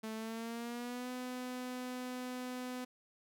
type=tone with pitch glide; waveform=sawtooth; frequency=220 to 251.3 Hz; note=A3 to B3; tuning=0 to +30 cents; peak=-36 dBFS; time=0.03-2.85 s; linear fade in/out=10 ms; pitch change=+230 cents; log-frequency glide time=0.15-1.1 s; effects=none